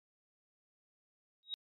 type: tone with exponential growth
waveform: sine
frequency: 3800 Hz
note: A#7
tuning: 33 cents sharp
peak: -32 dBFS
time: 1.43-1.54 s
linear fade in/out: 0 ms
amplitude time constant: 22 ms
effects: MP3 64 kbps